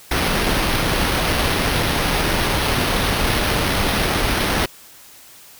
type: noise with sample-and-hold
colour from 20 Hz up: pink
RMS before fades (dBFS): -19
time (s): 0.11-4.66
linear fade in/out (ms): 5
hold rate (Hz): 7350
effects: white hiss -44 dBFS RMS until 5.59 s